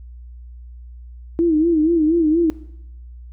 sine tone with vibrato, 322.8 Hz, E4, 36 cents flat, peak -13 dBFS, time 1.39-2.5 s, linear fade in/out 0 ms, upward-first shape sine, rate 4.2 Hz, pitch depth 110 cents each way, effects noise-tail reverb RT60 0.8 s tail -19 dB re dry + added 60 Hz sine -35 dBFS peak until 3.32 s

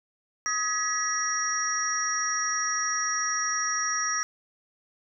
sine tone cluster, 1263 / 1691 / 1948 / 5690 Hz, D#6 / G#6 / B6 / F8, +26 / +31 / -24 / +31 cents, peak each -30 / -34 / -33 / -28 dBFS, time 0.46-4.23 s, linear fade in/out 0 ms, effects none

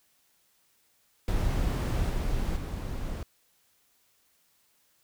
brown noise with level steps, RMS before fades -27 / -29 / -34 dBFS, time 1.28-3.23 s, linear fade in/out 2 ms, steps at 2.09 / 2.56 s, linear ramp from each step 10 ms, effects white hiss -68 dBFS RMS until 5.03 s

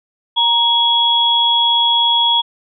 sine tone pair together, 937 / 3339 Hz, A#5 / G#7, +9 / +9 cents, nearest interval octave + minor seventh, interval 2200 cents, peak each -16 / -12 dBFS, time 0.36-2.42 s, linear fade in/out 20 ms, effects none

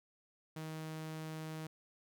sawtooth tone, 157.8 Hz, D#3, 25 cents sharp, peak -38 dBFS, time 0.56-1.67 s, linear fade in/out 5 ms, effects none

